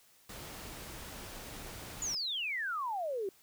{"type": "noise", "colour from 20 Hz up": "pink", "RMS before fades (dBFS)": -46, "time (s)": [0.29, 2.15], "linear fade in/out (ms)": 5}
{"type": "exponential sweep", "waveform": "sine", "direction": "down", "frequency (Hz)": [7040, 370], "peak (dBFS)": -33, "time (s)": [2.02, 3.29], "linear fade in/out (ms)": 2}
{"effects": ["white hiss -64 dBFS RMS until 3.42 s"]}